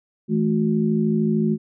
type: tone cluster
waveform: sine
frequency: 162.4 / 215.7 / 363.4 Hz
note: E3 / A3 / F#4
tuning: -26 / -34 / -31 cents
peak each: -23 / -19 / -25 dBFS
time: 0.28-1.58 s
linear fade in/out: 50 ms
effects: none